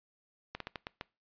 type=slowing click train; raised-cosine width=0.3 ms; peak=-22 dBFS; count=6; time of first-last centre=0.55-1.011 s; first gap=53 ms; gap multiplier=1.28; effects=noise-tail reverb RT60 0.3 s tail -23 dB re dry + resampled to 11025 Hz